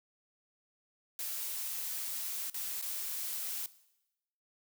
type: noise with dropouts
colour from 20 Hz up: blue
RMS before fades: -38 dBFS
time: 1.19-3.66 s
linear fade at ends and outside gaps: 1 ms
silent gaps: 2.499-2.543 / 2.814-2.824 s
effects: noise-tail reverb RT60 0.9 s tail -18 dB re dry